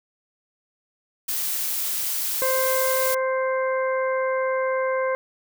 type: noise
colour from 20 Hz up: blue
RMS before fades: -26 dBFS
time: 1.28-3.15 s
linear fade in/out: 10 ms
type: harmonic tone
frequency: 523 Hz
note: C5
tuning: 1 cent flat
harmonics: 1 / 2 / 3 / 4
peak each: -22 / -28 / -32 / -34 dBFS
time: 2.42-5.15 s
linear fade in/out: 0 ms
effects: none